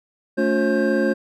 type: tone cluster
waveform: triangle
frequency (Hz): 219.5 / 281.4 / 356.4 / 538 / 1580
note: A3 / C#4 / F4 / C5 / G6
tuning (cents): -4 / +26 / +35 / +48 / +13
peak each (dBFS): -20 / -22 / -21 / -20 / -26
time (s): 0.37-1.14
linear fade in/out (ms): 20
effects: none